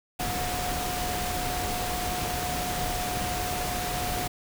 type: tone in noise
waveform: sine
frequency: 722 Hz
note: F#5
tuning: 43 cents flat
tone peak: -32 dBFS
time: 0.19-4.28 s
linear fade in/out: 10 ms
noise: pink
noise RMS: -31 dBFS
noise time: 0.19-4.28 s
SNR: -4 dB
effects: none